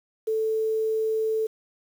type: tone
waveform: sine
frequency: 440 Hz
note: A4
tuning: in tune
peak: -22 dBFS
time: 0.27-1.47 s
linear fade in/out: 10 ms
effects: 8-bit